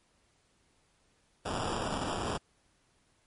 blue noise with sample-and-hold, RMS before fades -34 dBFS, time 1.45-2.38 s, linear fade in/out 10 ms, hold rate 2100 Hz, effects pink hiss -70 dBFS RMS until 3.26 s + MP3 48 kbps

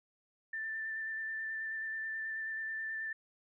sine tone with vibrato, 1775 Hz, A6, 15 cents sharp, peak -36 dBFS, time 0.53-3.13 s, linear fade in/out 5 ms, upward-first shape square, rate 9.3 Hz, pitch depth 12 cents each way, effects none

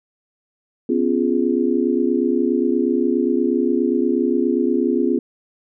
sine chord, C# dominant seventh, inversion third, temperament just, 249.5 / 277.2 / 346.5 / 415.8 Hz, B3 / C#4 / E#4 / G#4, +18 / 0 / -14 / +2 cents, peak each -20 / -22 / -20 / -23 dBFS, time 0.89-5.19 s, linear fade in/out 5 ms, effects none

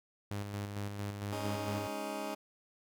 sawtooth tone with tremolo, 101.7 Hz, G#2, 36 cents flat, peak -32 dBFS, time 0.31-1.87 s, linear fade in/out 0 ms, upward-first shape square, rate 4.4 Hz, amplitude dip 40%
15% pulse chord, Ab suspended fourth, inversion none, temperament just, 207.7 / 276.9 / 311.5 Hz, Ab3 / Db4 / Eb4, 0 / -2 / +2 cents, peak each -36 dBFS, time 1.32-2.35 s, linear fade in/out 10 ms
effects none

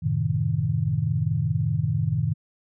sine chord, F# diminished seventh, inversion none, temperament equal, 92.5 / 110 / 130.81 / 155.56 Hz, F#2 / A2 / C3 / Eb3, 0 / 0 / 0 / 0 cents, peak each -30 / -26 / -27 / -25 dBFS, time 0.02-2.34 s, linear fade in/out 20 ms, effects none

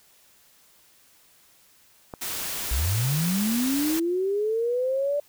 click, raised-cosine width 1 ms, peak -21 dBFS, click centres 2.138 s
white noise, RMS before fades -31 dBFS, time 2.21-4 s, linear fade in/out 10 ms
sine linear sweep, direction up, 54.7 to 587.3 Hz, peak -22 dBFS, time 2.71-5.2 s, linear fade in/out 5 ms
effects white hiss -58 dBFS RMS until 5.28 s

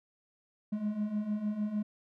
triangle beating tone pair, 205.6 / 212.2 Hz, G#3 / G#3, -17 / +38 cents, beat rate 6.6 Hz, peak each -35 / -30 dBFS, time 0.72-1.83 s, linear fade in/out 10 ms, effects none

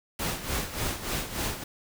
pink noise with tremolo, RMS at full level -29 dBFS, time 0.19-1.64 s, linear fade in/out 5 ms, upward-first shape sine, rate 3.4 Hz, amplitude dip 70%, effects none

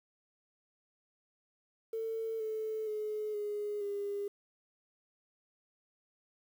triangle tone with pitch steps, 448.3 / 437 / 426.1 / 415.4 / 405 Hz, A4 / A4 / G#4 / G#4 / G#4, +32 / -12 / +44 / 0 / -43 cents, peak -30 dBFS, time 1.93-4.28 s, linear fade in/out 5 ms, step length 470 ms, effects tanh soft clip ceiling -32 dBFS + 10-bit

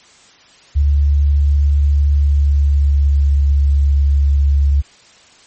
sine tone with pitch glide, 71.7 to 70.43 Hz, D2 to C#2, -41 to +28 cents, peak -9 dBFS, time 0.75-4.82 s, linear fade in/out 20 ms, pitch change -31 cents, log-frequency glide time 2.13-3.36 s, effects white hiss -46 dBFS RMS until 5.46 s + MP3 32 kbps

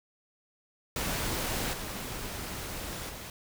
pink noise with level steps, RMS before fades -32 / -38 / -42 dBFS, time 0.96-3.3 s, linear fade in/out 2 ms, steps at 1.73 / 3.09 s, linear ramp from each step 5 ms, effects none

